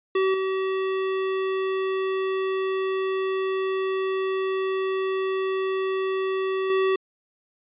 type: tone with level steps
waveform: square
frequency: 381.5 Hz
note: G4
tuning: 47 cents flat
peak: -20 / -24 / -20 dBFS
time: 0.15-6.96 s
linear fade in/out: 5 ms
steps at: 0.34 / 6.7 s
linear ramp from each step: 2 ms
effects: resampled to 8000 Hz